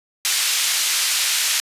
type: band-pass noise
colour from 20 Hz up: pink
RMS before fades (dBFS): -20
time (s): 0.25-1.6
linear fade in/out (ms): 0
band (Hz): 2700 to 11000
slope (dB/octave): 12
effects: resampled to 32000 Hz